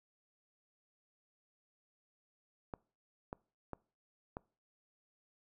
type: clicks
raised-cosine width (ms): 1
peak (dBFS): -27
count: 4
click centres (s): 2.738 / 3.329 / 3.733 / 4.369
effects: noise-tail reverb RT60 0.4 s tail -24 dB re dry